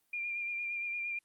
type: tone with vibrato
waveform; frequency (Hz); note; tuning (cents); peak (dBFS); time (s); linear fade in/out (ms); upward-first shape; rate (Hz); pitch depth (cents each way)
sine; 2396; D7; +34; -34; 0.13-1.19; 5; sine; 8.7; 26
effects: white hiss -75 dBFS RMS until 1.24 s + Opus 32 kbps